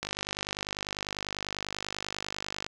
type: click train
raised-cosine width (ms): 0.2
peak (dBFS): -15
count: 133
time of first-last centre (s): 0.03-2.665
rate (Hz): 50.1
effects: none